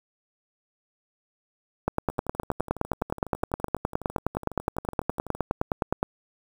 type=two click trains; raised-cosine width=1 ms; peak=-23 / -9 dBFS; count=40 / 41; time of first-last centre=2.1-5.35 / 1.88-6.029 s; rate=12 / 9.64 Hz; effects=7-bit